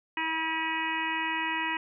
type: harmonic tone with a mistuned harmonic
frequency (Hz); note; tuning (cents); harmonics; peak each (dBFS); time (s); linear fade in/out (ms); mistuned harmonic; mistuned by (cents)
322.1; E4; -40; 1 / 3 / 4 / 5 / 6 / 7 / 8 / 9; -38 / -32 / -44 / -40 / -33 / -42 / -35 / -39; 0.17-1.77; 2; 8; -46
effects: none